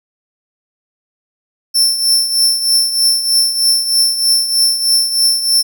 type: tone with tremolo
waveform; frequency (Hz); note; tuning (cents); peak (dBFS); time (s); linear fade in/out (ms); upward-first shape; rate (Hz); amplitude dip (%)
sawtooth; 5370; E8; +31; -5; 1.74-5.63; 20; triangle; 3.2; 70
effects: none